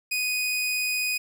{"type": "tone", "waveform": "sawtooth", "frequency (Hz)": 2489, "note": "D#7", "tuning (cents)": 0, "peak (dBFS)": -21, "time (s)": [0.11, 1.18], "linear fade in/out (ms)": 10, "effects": []}